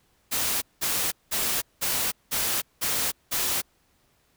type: noise bursts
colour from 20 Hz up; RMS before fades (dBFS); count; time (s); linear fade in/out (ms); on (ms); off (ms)
white; -26; 7; 0.31-3.62; 20; 310; 190
effects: pink hiss -66 dBFS RMS until 4.36 s